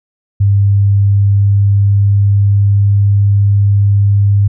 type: tone with pitch glide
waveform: sine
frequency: 100 to 100.81 Hz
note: G2 to G2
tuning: +35 to +49 cents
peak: -6 dBFS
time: 0.4-4.48 s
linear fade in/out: 10 ms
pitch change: +14 cents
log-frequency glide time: 0.62-3.05 s
effects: none